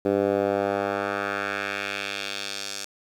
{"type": "tone with band-pass filter sweep", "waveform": "10% pulse", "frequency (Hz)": 99.9, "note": "G2", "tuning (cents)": 33, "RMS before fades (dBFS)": -27, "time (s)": [0.05, 2.85], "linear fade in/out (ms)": 5, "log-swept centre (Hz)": [410, 6000], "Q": 1.4, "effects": ["9-bit"]}